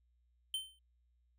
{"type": "tone with exponential decay", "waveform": "square", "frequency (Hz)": 3093, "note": "G7", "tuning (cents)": -24, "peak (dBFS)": -33, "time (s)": [0.54, 0.79], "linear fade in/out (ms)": 2, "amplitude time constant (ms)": 54, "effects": ["added 60 Hz sine -70 dBFS peak until 1.38 s"]}